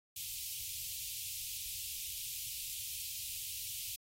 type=band-stop noise; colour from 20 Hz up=white; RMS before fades=-42 dBFS; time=0.16-3.96 s; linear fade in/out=5 ms; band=120 to 2500 Hz; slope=48 dB/octave; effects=AAC 48 kbps